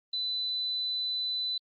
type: tone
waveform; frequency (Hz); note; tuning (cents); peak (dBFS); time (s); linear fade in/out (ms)
sine; 4000; B7; +21; -29; 0.13-1.58; 5
effects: Opus 32 kbps